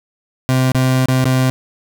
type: tone with dropouts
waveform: 30% pulse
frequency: 129.6 Hz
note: C3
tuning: 16 cents flat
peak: -9 dBFS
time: 0.49-1.5 s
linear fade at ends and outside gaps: 0 ms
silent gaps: 0.719-0.747 / 1.058-1.085 / 1.242-1.255 s
effects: none